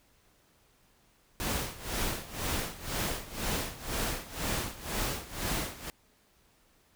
pink noise with tremolo, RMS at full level -31 dBFS, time 1.4-5.9 s, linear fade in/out 0 ms, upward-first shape sine, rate 2 Hz, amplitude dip 85%, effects pink hiss -66 dBFS RMS until 6.95 s

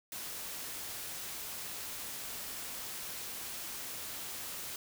white noise, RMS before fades -42 dBFS, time 0.12-4.76 s, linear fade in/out 2 ms, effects none

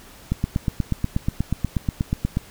click train, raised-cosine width 5 ms, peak -8 dBFS, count 18, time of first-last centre 0.32-2.371 s, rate 8.29 Hz, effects pink hiss -46 dBFS RMS until 2.5 s

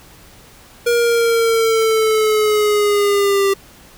square linear sweep, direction down, 476 to 392 Hz, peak -13 dBFS, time 0.86-3.54 s, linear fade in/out 10 ms, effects pink hiss -44 dBFS RMS until 3.97 s

